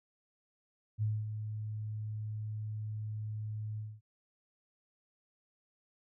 sine tone with ADSR envelope, 107.4 Hz, A2, 41 cents flat, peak -28 dBFS, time 0.98-4.01 s, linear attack 42 ms, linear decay 230 ms, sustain -8 dB, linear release 230 ms, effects none

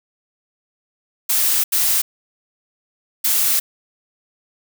blue noise bursts at uneven times, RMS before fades -17 dBFS, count 3, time 1.29-1.64 / 1.72-2.02 / 3.24-3.6 s, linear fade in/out 10 ms, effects none

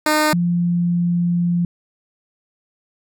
10% pulse / sine tone pair in turn, 305.4 / 173.69 Hz, D#4 / F3, -32 / -9 cents, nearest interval minor seventh, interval 977 cents, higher first, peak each -6 / -15 dBFS, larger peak first, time 0.06-0.33 / 0.33-1.65 s, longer second, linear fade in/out 2 ms, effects none

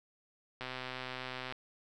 click train, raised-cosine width 0.3 ms, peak -24 dBFS, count 118, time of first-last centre 0.61-1.524 s, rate 128 Hz, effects none

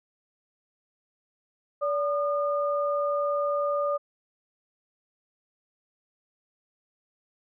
sine tone pair together, 577 / 1214.9 Hz, D5 / D#6, -31 / -42 cents, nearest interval octave + minor second, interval 1289 cents, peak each -25 / -29 dBFS, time 1.81-3.98 s, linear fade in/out 20 ms, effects none

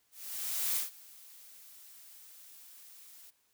blue noise with ADSR envelope, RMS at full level -31 dBFS, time 0.11-3.31 s, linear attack 650 ms, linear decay 140 ms, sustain -23 dB, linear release 18 ms, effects white hiss -73 dBFS RMS until 3.53 s

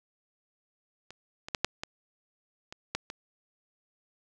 clicks, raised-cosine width 0.2 ms, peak -28 / -22 / -11 / -7 / -17 / -24 / -12 / -21 dBFS, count 8, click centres 1.106 / 1.485 / 1.548 / 1.646 / 1.835 / 2.725 / 2.95 / 3.101 s, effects none

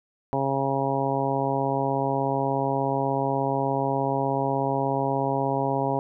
harmonic tone, 136.6 Hz, C#3, 25 cents flat, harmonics 1 / 2 / 3 / 4 / 5 / 6 / 7, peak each -30 / -30 / -30 / -30 / -30 / -30 / -30 dBFS, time 0.33-5.99 s, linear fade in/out 0 ms, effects none

